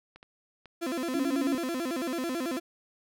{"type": "clicks", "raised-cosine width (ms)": 0.3, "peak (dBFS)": -33, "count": 4, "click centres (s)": [0.16, 0.229, 0.657, 1.244]}
{"type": "tone with vibrato", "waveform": "35% pulse", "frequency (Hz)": 294.9, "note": "D4", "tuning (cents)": 7, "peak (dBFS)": -28, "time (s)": [0.81, 2.6], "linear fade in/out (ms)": 20, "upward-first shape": "square", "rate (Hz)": 9.1, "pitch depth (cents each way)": 240}
{"type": "tone", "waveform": "sine", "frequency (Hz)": 277.2, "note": "C#4", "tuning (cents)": 0, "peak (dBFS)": -27, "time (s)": [1.15, 1.55], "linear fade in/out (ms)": 2}
{"effects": []}